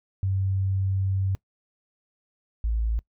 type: tone pair in turn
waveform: sine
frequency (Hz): 96.1 / 55.61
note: G2 / A1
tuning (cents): -34 / +19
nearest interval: major sixth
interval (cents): 947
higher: first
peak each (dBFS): -22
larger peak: neither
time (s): 0.23-1.35 / 2.64-2.99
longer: first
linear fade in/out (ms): 0
effects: noise-tail reverb RT60 0.1 s tail -22 dB re dry